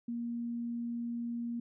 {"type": "tone", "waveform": "sine", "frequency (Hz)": 235.9, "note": "A#3", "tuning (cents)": 21, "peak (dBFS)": -34, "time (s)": [0.08, 1.6], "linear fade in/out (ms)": 5, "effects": []}